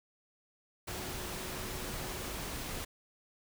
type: tone in noise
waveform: sine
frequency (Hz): 368.6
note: F#4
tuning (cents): -7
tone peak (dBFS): -49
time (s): 0.88-2.35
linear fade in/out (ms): 10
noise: pink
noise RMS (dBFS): -40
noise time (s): 0.87-2.85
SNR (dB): -12
effects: none